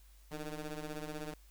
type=ring-modulated tone; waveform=15% pulse; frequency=153 Hz; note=D#3; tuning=29 cents flat; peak=-31 dBFS; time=0.31-1.34 s; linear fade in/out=5 ms; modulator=145 Hz; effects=added 50 Hz sine -57 dBFS peak until 1.5 s + white hiss -67 dBFS RMS until 1.5 s